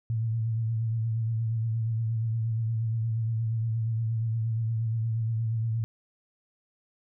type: tone with vibrato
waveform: sine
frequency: 112.9 Hz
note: A2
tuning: 45 cents sharp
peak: -25 dBFS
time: 0.1-5.84 s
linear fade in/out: 0 ms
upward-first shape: sine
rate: 8.5 Hz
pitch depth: 43 cents each way
effects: none